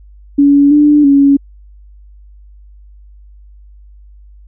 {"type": "tone with pitch steps", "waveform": "sine", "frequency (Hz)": [283.7, 295.4, 279.6], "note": ["C#4", "D4", "C#4"], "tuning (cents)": [40, 10, 15], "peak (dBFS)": -4, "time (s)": [0.38, 1.37], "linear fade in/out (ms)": 10, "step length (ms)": 330, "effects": ["added 50 Hz sine -36 dBFS peak until 4.47 s"]}